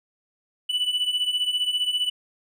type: beating tone pair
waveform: triangle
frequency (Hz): 2960 / 2975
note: F#7 / F#7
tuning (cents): 0 / +9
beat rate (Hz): 15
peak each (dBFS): -26 / -22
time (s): 0.69-2.1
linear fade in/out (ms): 10
effects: none